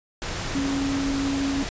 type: tone in noise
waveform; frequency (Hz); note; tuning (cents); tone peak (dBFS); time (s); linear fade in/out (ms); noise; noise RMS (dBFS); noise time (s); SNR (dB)
sine; 275.8; C#4; -9; -23; 0.55-1.63; 0; pink; -30; 0.22-1.69; +4
effects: resampled to 16000 Hz